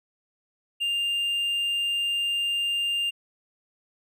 triangle tone, 2800 Hz, F7, 4 cents sharp, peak -22 dBFS, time 0.8-3.11 s, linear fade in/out 20 ms, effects none

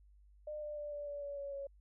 sine tone with pitch steps, 603 / 596.1 / 589.2 / 582.5 / 575.8 / 569.2 / 562.6 / 556.2 Hz, D5 / D5 / D5 / D5 / D5 / C#5 / C#5 / C#5, +46 / +26 / +6 / -14 / -34 / +46 / +26 / +6 cents, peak -40 dBFS, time 0.47-1.67 s, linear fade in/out 5 ms, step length 150 ms, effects added 50 Hz sine -60 dBFS peak until 1.8 s

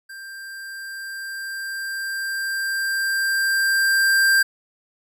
square tone with level ramp, 1583 Hz, G6, 17 cents sharp, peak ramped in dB -36 to -14 dBFS, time 0.09-4.43 s, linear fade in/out 10 ms, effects none

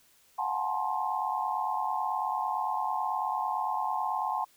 sine tone cluster, 716 / 754 / 853 / 922 / 1057 Hz, F5 / F#5 / G#5 / A#5 / C6, +43 / +32 / +46 / -19 / +17 cents, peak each -39 / -35 / -32 / -37 / -33 dBFS, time 0.38-4.45 s, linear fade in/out 10 ms, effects white hiss -63 dBFS RMS until 4.56 s

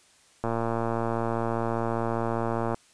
click train, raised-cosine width 1 ms, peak -14 dBFS, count 266, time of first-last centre 0.44-2.744 s, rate 115 Hz, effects white hiss -59 dBFS RMS until 2.93 s + resampled to 22050 Hz

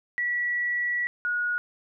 sine tone pair in turn, 1941 / 1449.9 Hz, B6 / F#6, -31 / -36 cents, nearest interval perfect fourth, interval 505 cents, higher first, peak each -24 / -24 dBFS, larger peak neither, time 0.18-1.07 / 1.25-1.58 s, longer first, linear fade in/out 0 ms, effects none

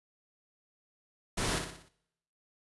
pink noise with echo, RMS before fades -32 dBFS, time 1.37-1.59 s, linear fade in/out 10 ms, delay 60 ms, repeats 5, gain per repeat -6 dB, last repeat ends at 1.89 s, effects noise-tail reverb RT60 0.8 s tail -22 dB re dry + resampled to 24000 Hz

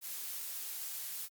blue noise, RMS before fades -41 dBFS, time 0.01-1.29 s, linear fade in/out 50 ms, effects Opus 48 kbps

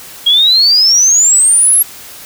sine exponential sweep, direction up, 3251 to 11470 Hz, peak -5 dBFS, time 0.26-1.83 s, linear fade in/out 10 ms, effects white hiss -32 dBFS RMS until 2.25 s

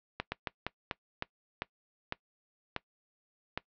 slowing click train, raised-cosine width 0.3 ms, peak -16 dBFS, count 10, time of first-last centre 0.2-3.575 s, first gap 120 ms, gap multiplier 1.27, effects noise-tail reverb RT60 0.1 s tail -21 dB re dry + low-pass 4000 Hz 12 dB/octave

